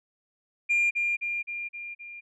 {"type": "tone with echo", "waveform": "sine", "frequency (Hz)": 2400, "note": "D7", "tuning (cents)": 37, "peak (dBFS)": -19, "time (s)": [0.69, 0.91], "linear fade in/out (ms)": 20, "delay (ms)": 260, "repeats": 5, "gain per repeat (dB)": -4, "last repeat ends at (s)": 2.21, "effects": ["tanh soft clip ceiling -18 dBFS"]}